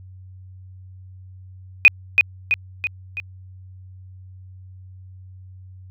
sine tone with echo, 2486 Hz, D#7, 2 cents flat, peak -4 dBFS, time 1.85-1.88 s, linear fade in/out 0 ms, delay 330 ms, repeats 4, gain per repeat -5 dB, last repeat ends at 3.2 s, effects added 93 Hz sine -39 dBFS peak until 5.9 s

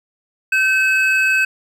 triangle tone pair together, 1541 / 2577 Hz, G6 / E7, -30 / -40 cents, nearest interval major sixth, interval 890 cents, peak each -14 dBFS, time 0.52-1.45 s, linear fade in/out 5 ms, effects none

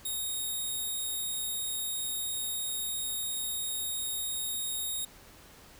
5% pulse tone, 3729 Hz, A#7, in tune, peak -24 dBFS, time 0.05-5.05 s, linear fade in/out 5 ms, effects pink hiss -54 dBFS RMS until 5.79 s

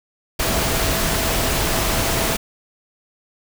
sine tone in noise, 659.3 Hz, E5, in tune, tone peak -30 dBFS, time 0.39-2.37 s, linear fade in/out 10 ms, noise pink, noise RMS -20 dBFS, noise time 0.39-2.37 s, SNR -13 dB, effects none

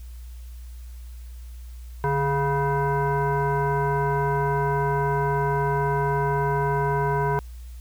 sine tone with frequency modulation, 415.3 Hz, G#4, in tune, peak -20 dBFS, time 2.04-7.39 s, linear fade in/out 0 ms, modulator 559 Hz, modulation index 1.5, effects added 60 Hz sine -36 dBFS peak until 7.8 s + white hiss -56 dBFS RMS until 7.8 s

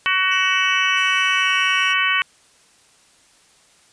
harmonic tone, 375.4 Hz, F#4, 25 cents sharp, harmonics 3 / 4 / 5 / 6 / 7 / 8, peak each -23 / -23 / -23 / -23 / -23 / -23 dBFS, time 0.06-2.22 s, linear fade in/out 0 ms
35% pulse tone with pitch glide, 2923 to 2841 Hz, F#7 to F7, -22 to +29 cents, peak -27 dBFS, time 0.31-1.94 s, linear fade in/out 10 ms, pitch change -49 cents, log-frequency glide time 1.4-1.48 s
blue noise, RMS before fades -39 dBFS, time 0.96-1.93 s, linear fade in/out 20 ms
effects white hiss -54 dBFS RMS until 3.92 s + resampled to 22050 Hz

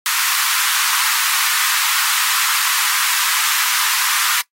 pink high-pass noise, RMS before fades -18 dBFS, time 0.06-4.41 s, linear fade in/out 0 ms, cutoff 1000 Hz, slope 48 dB/octave, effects noise-tail reverb RT60 0.1 s tail -20 dB re dry + AAC 48 kbps

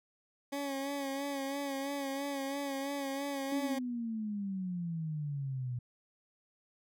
20% pulse tone with vibrato, 277.2 Hz, C#4, in tune, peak -30 dBFS, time 0.52-3.79 s, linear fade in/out 10 ms, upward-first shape sine, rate 3 Hz, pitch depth 41 cents each way
sine exponential sweep, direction down, 279.9 to 120.7 Hz, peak -34 dBFS, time 3.52-5.79 s, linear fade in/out 5 ms
effects none

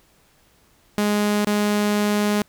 sawtooth tone with dropouts, 207.7 Hz, G#3, in tune, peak -14 dBFS, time 0.98-2.42 s, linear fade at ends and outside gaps 0 ms, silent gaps 1.446-1.47 s, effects pink hiss -58 dBFS RMS until 2.48 s

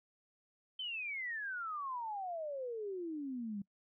sine exponential sweep, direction down, 3121 to 194 Hz, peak -38 dBFS, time 0.79-3.62 s, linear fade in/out 5 ms, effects noise-tail reverb RT60 0.1 s tail -24 dB re dry

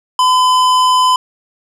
triangle tone with hard clipping, 1013 Hz, B5, 44 cents sharp, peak -10 dBFS, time 0.19-1.16 s, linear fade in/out 2 ms, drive 18 dB, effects none

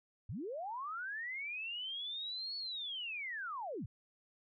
sine linear two-way sweep, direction up then down, 74.8 to 4435 to 74.8 Hz, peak -39 dBFS, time 0.29-3.86 s, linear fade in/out 5 ms, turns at 2.57 s, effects none

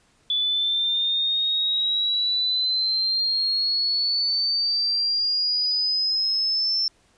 sine exponential sweep, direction up, 3457 to 5360 Hz, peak -20 dBFS, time 0.3-6.88 s, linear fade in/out 2 ms, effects pink hiss -61 dBFS RMS until 7.17 s + resampled to 22050 Hz

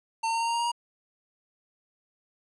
square tone with pitch steps, 904 / 910.3 / 916.6 / 923 / 929.4 / 935.9 / 942.4 / 948.9 Hz, A5 / A#5 / A#5 / A#5 / A#5 / A#5 / A#5 / A#5, +47 / -41 / -29 / -17 / -5 / +7 / +19 / +31 cents, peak -26 dBFS, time 0.23-0.718 s, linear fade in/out 10 ms, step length 61 ms, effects resampled to 24000 Hz + 10-bit

